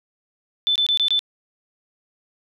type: tone bursts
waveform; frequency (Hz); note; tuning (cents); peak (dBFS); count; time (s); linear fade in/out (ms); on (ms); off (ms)
sine; 3520; A7; 0; -16; 5; 0.67-1.192; 0; 86; 23
effects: none